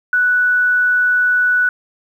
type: tone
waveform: sine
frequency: 1480 Hz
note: F#6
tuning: in tune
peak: -11 dBFS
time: 0.13-1.69 s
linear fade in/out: 2 ms
effects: 8-bit